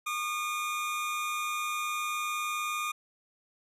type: tone pair together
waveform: 25% pulse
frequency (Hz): 1116 / 1215.7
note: C#6 / D#6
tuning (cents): +11 / -41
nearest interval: minor second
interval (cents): 148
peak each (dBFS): -39 / -27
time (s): 0.06-2.92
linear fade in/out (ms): 10
effects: resampled to 32000 Hz